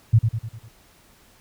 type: tone with echo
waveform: sine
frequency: 112.3 Hz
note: A2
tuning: 36 cents sharp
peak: -10 dBFS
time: 0.13-0.19 s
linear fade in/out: 10 ms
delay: 100 ms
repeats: 5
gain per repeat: -6 dB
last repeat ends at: 0.69 s
effects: pink hiss -55 dBFS RMS until 1.4 s